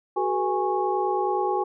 sine tone cluster, 374.2 / 423.7 / 486.7 / 826 / 1100 Hz, F#4 / G#4 / B4 / G#5 / C#6, +20 / +35 / -25 / -10 / -14 cents, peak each -26 / -31 / -33 / -25 / -32 dBFS, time 0.16-1.64 s, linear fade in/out 10 ms, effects none

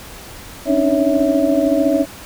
sine tone cluster, 273 / 286.9 / 308.3 / 559 / 656 Hz, C#4 / D4 / D#4 / C#5 / E5, -26 / -40 / -16 / +14 / -9 cents, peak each -19 dBFS, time 0.65-2.06 s, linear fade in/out 50 ms, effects pink hiss -36 dBFS RMS until 2.25 s

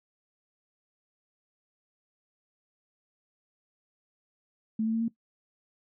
sine tone with pitch steps, 220 / 223.2 / 226.4 / 229.7 Hz, A3 / A3 / A3 / A#3, 0 / +25 / +50 / -25 cents, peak -25 dBFS, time 4.79-5.082 s, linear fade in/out 5 ms, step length 73 ms, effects noise-tail reverb RT60 0.1 s tail -18 dB re dry

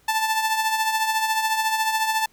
sawtooth tone with tremolo, 880 Hz, A5, in tune, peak -14 dBFS, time 0.08-2.26 s, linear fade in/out 5 ms, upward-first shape triangle, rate 14 Hz, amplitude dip 60%, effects pink hiss -59 dBFS RMS until 2.32 s

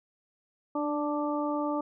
harmonic tone with a mistuned harmonic, 293.7 Hz, D4, in tune, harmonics 1 / 2 / 3 / 4, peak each -30 / -33 / -35 / -36 dBFS, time 0.75-1.81 s, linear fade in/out 5 ms, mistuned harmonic 1, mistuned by +19 cents, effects none

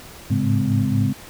sine tone cluster, 104.8 / 109.1 / 138.2 / 207.3 / 257.2 Hz, G#2 / A2 / C#3 / G#3 / C4, +16 / -14 / -5 / -3 / -30 cents, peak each -23 dBFS, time 0.3-1.13 s, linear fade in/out 10 ms, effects pink hiss -41 dBFS RMS until 1.29 s

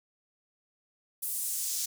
pink noise with high-pass filter sweep, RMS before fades -33 dBFS, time 1.22-1.86 s, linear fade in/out 10 ms, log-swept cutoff 11000 to 5900 Hz, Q 1.4, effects none

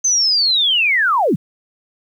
sine linear sweep, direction down, 6272 to 116.54 Hz, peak -12 dBFS, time 0.04-1.36 s, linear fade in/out 10 ms, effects 8-bit

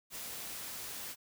white noise, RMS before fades -43 dBFS, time 0.1-1.16 s, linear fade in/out 50 ms, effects none

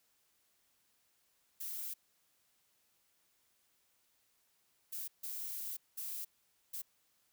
violet noise bursts at uneven times, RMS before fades -42 dBFS, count 5, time 1.6-1.94 / 4.92-5.08 / 5.23-5.77 / 5.97-6.25 / 6.73-6.82 s, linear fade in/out 10 ms, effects white hiss -75 dBFS RMS until 7.32 s

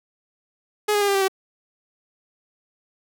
sawtooth tone with pitch steps, 420 / 412.3 / 404.8 / 397.3 / 390.1 / 382.9 Hz, G#4 / G#4 / G#4 / G4 / G4 / G4, +19 / -13 / -44 / +23 / -8 / -41 cents, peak -14 dBFS, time 0.88-1.282 s, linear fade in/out 10 ms, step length 67 ms, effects none

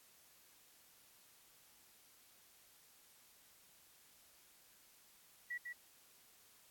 sine tone with echo, 1940 Hz, B6, 31 cents flat, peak -40 dBFS, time 5.5-5.58 s, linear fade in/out 10 ms, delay 150 ms, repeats 1, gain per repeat -4 dB, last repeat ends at 5.73 s, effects white hiss -66 dBFS RMS until 6.7 s + AAC 64 kbps

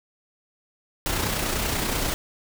pink noise with amplitude modulation, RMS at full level -24 dBFS, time 1.06-2.14 s, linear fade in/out 0 ms, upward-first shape sine, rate 30.3 Hz, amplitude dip 40%, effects none

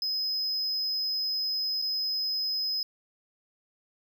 triangle tone with dropouts, 5070 Hz, D#8, 32 cents sharp, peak -26 dBFS, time 0.02-2.83 s, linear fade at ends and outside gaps 2 ms, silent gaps 1.817-1.822 s, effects none

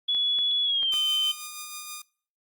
sine tone with pitch glide, 3397 to 3079 Hz, G#7 to G7, +38 to -32 cents, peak -22 dBFS, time 0.08-1.32 s, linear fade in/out 10 ms, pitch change -170 cents, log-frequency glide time 0.64-0.94 s
clicks, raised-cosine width 0.3 ms, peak -25 dBFS, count 4, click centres 0.148 / 0.388 / 0.831 / 0.938 s
5% pulse tone with tremolo, 1219 Hz, D#6, 36 cents flat, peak -23 dBFS, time 0.92-2.02 s, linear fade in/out 5 ms, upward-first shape sine, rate 6.2 Hz, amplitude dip 35%
effects noise-tail reverb RT60 0.5 s tail -23 dB re dry + Opus 24 kbps

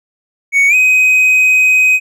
triangle tone with pitch glide, 2229 to 2516 Hz, C#7 to D#7, +9 to +19 cents, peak -5 dBFS, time 0.52-2 s, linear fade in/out 50 ms, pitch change +210 cents, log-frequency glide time 0.68-0.75 s, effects none

